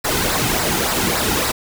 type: noise with flanger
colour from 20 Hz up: pink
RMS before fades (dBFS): -19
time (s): 0.04-1.52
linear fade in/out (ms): 10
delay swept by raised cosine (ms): 0.31 to 1.81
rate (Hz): 3.5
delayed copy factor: -0.6
effects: none